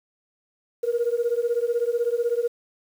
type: beating tone pair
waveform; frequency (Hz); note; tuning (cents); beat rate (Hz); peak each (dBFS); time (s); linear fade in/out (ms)
sine; 466.2 / 482.2; A#4 / B4; 0 / -41; 16; -23; 0.83-2.48; 10
effects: tanh soft clip ceiling -15 dBFS + 8-bit